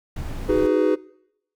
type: noise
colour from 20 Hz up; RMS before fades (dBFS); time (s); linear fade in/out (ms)
brown; -30; 0.16-0.67; 5
type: chord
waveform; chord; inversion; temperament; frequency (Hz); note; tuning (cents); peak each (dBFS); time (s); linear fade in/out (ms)
triangle; G# minor seventh; second; just; 311.5 / 373.8 / 415.3 / 498.4; D#4 / F#4 / G#4 / B4; +2 / +18 / 0 / +16; -20; 0.48-0.96; 20
effects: noise-tail reverb RT60 0.8 s tail -23 dB re dry